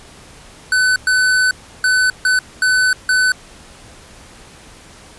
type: tone bursts at uneven times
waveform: square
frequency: 1508 Hz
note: F#6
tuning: 32 cents sharp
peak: -12 dBFS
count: 6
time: 0.72-0.96 / 1.07-1.51 / 1.84-2.1 / 2.25-2.39 / 2.62-2.93 / 3.09-3.32 s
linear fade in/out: 2 ms
effects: pink hiss -41 dBFS RMS until 5.18 s + resampled to 24000 Hz